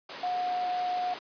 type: tone in noise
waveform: sine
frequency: 724 Hz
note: F#5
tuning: 38 cents flat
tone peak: -27 dBFS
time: 0.23-1.14 s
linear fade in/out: 5 ms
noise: pink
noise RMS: -39 dBFS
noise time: 0.09-1.19 s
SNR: +9 dB
effects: high-pass 400 Hz 12 dB/octave + resampled to 11025 Hz